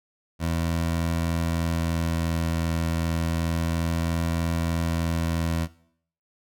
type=tone with vibrato; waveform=20% pulse; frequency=82.9 Hz; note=E2; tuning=10 cents sharp; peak=-19 dBFS; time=0.39-5.68 s; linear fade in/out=50 ms; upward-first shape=sine; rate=0.31 Hz; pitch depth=9 cents each way; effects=noise-tail reverb RT60 0.6 s tail -18 dB re dry

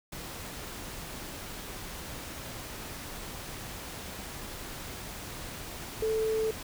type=tone in noise; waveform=sine; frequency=440 Hz; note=A4; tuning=in tune; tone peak=-26 dBFS; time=6.02-6.51 s; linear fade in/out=5 ms; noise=pink; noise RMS=-41 dBFS; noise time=0.12-6.63 s; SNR=+12 dB; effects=none

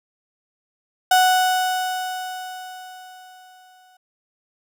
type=tone with exponential decay; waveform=35% pulse; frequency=740 Hz; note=F#5; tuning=in tune; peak=-10 dBFS; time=1.11-3.97 s; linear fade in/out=5 ms; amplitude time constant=620 ms; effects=none

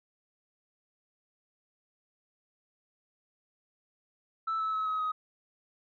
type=tone with pitch steps; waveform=sine; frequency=1318.5 / 1303.4 / 1288.4 / 1273.6 / 1259 Hz; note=E6 / E6 / E6 / D#6 / D#6; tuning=0 / -20 / -40 / +40 / +20 cents; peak=-27 dBFS; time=4.47-5.12 s; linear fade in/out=10 ms; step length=130 ms; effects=tanh soft clip ceiling -26 dBFS

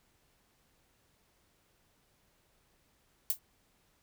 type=noise with exponential decay; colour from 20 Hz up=violet; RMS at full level=-26 dBFS; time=3.3-3.39 s; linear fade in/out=0 ms; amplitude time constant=19 ms; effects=pink hiss -71 dBFS RMS until 4.02 s

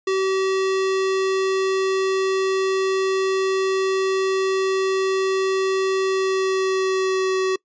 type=tone with pitch glide; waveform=square; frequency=382.4 to 377.6 Hz; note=G4 to F#4; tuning=-43 to +35 cents; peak=-19 dBFS; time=0.07-7.56 s; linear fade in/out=5 ms; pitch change=-22 cents; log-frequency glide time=6.03-7.37 s; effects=noise-tail reverb RT60 0.1 s tail -23 dB re dry + resampled to 16000 Hz

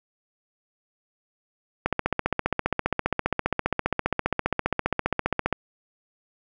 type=click train; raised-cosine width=0.5 ms; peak=-7 dBFS; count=56; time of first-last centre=1.86-5.527 s; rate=15 Hz; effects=none

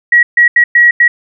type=tone bursts at uneven times; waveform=sine; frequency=1913 Hz; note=A#6; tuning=44 cents sharp; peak=-3 dBFS; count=5; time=0.12-0.23 / 0.37-0.48 / 0.56-0.64 / 0.75-0.91 / 1-1.08 s; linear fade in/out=5 ms; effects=none

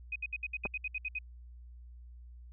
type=tone bursts; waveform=sine; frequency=2509 Hz; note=D#7; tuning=14 cents sharp; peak=-33 dBFS; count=11; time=0.12-1.188 s; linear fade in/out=5 ms; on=38 ms; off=65 ms
type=clicks; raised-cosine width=1 ms; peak=-24 dBFS; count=2; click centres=0.653 / 0.658 s
effects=added 60 Hz sine -48 dBFS peak until 2.52 s

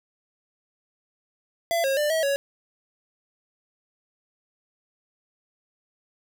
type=tone with pitch steps; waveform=square; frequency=675 / 541 / 594 / 643 / 558 Hz; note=E5 / C#5 / D5 / E5 / C#5; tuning=+41 / -42 / +20 / -43 / +11 cents; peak=-22 dBFS; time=1.71-2.36 s; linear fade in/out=0 ms; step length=130 ms; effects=none

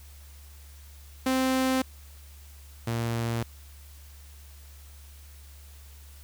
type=tone pair in turn; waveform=sawtooth; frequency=260.9 / 116.22 Hz; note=C4 / A#2; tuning=-5 / -5 cents; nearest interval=octave + major second; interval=1400 cents; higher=first; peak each=-19 / -23 dBFS; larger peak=first; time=1.26-1.82 / 2.87-3.43 s; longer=neither; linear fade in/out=5 ms; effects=added 71 Hz sine -46 dBFS peak until 6.23 s + white hiss -55 dBFS RMS until 6.23 s

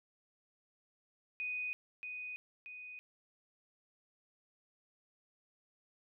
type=tone with echo; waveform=sine; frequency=2489 Hz; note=D#7; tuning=in tune; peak=-36 dBFS; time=1.4-1.73 s; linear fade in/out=0 ms; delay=630 ms; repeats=2; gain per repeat=-5 dB; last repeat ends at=2.99 s; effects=none

